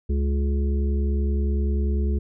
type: harmonic tone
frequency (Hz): 70.2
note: C#2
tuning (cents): +22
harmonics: 1 / 3 / 5 / 6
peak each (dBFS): -20 / -30 / -34 / -36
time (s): 0.09-2.19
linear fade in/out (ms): 10
effects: none